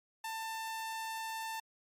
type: tone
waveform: sawtooth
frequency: 892 Hz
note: A5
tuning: 23 cents sharp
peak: -34 dBFS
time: 0.24-1.6 s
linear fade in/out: 5 ms
effects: MP3 64 kbps